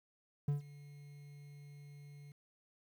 triangle tone with ADSR envelope, 144.3 Hz, D3, 30 cents flat, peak -27 dBFS, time 0.48-2.32 s, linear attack 4 ms, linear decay 130 ms, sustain -22 dB, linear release 3 ms, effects 11-bit

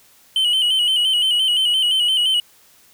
triangle tone with vibrato, 3000 Hz, F#7, 23 cents sharp, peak -13 dBFS, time 0.36-2.4 s, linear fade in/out 2 ms, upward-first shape square, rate 5.8 Hz, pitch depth 49 cents each way, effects white hiss -52 dBFS RMS until 2.93 s

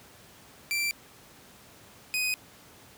sawtooth tone pair in turn, 2349 / 2501 Hz, D7 / D#7, 0 / +8 cents, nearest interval minor second, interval 108 cents, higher second, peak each -23 / -23 dBFS, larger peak neither, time 0.71-0.91 / 2.14-2.34 s, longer neither, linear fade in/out 0 ms, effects pink hiss -53 dBFS RMS until 2.97 s + high-pass 80 Hz 12 dB/octave

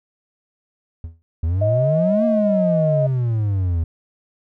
triangle tone with exponential decay, 82.41 Hz, E2, in tune, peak -22 dBFS, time 1.04-1.22 s, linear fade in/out 0 ms, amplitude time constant 39 ms
triangle exponential two-way sweep, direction up then down, 77.78 to 235.3 to 80.3 Hz, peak -15 dBFS, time 1.43-3.84 s, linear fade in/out 5 ms, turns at 2.25 s
sine tone with pitch glide, 631 to 625.9 Hz, D#5 to D#5, +24 to +10 cents, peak -17 dBFS, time 1.61-3.07 s, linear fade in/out 10 ms, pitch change -14 cents, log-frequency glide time 2-2.73 s
effects none

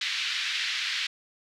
white band-pass noise, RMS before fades -30 dBFS, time 0.01-1.07 s, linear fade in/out 5 ms, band 1700 to 4200 Hz, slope 24 dB/octave, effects none

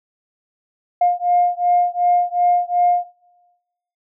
sine beating tone pair, 707 / 709.7 Hz, F5 / F5, +21 / +28 cents, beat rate 2.7 Hz, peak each -16 dBFS, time 1.01-3.05 s, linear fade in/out 5 ms, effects noise-tail reverb RT60 1.0 s tail -19 dB re dry + tanh soft clip ceiling -6 dBFS

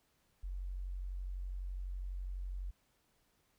sine tone, 46 Hz, F#1, 9 cents flat, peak -38 dBFS, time 0.43-2.71 s, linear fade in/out 10 ms, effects pink hiss -75 dBFS RMS until 3.58 s

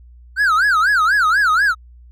triangle tone with vibrato, 1449 Hz, F#6, 37 cents flat, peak -10 dBFS, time 0.36-1.75 s, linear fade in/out 50 ms, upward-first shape sine, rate 4.1 Hz, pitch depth 270 cents each way, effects added 60 Hz sine -40 dBFS peak until 2.11 s

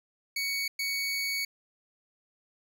25% pulse tone bursts at uneven times, 2234 Hz, C#7, 13 cents sharp, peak -25 dBFS, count 2, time 0.36-0.68 / 0.79-1.45 s, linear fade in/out 5 ms, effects none

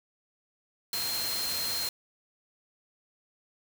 sine tone in noise, 4186 Hz, C8, in tune, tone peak -32 dBFS, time 0.93-1.89 s, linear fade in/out 2 ms, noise white, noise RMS -34 dBFS, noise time 0.93-1.89 s, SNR -1 dB, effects none

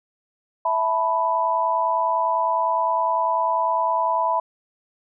sine chord, E suspended fourth, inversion none, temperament just, 659.3 / 879 / 988.9 Hz, E5 / A5 / B5, 0 / -2 / +2 cents, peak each -25 / -26 / -20 dBFS, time 0.65-4.4 s, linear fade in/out 5 ms, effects none

